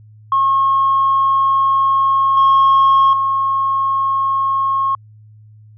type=tone with level steps; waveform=sine; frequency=1084 Hz; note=C#6; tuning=39 cents flat; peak=-10 / -6 / -13 dBFS; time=0.32-4.95 s; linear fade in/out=2 ms; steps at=2.37 / 3.13 s; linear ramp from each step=2 ms; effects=tanh soft clip ceiling -6 dBFS + added 107 Hz sine -40 dBFS peak until 5.77 s